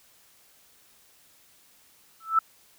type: tone with exponential growth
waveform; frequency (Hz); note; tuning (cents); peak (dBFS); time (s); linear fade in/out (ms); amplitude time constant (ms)
sine; 1318.5; E6; 0; -14; 2.2-2.39; 5; 40
effects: white hiss -59 dBFS RMS until 2.78 s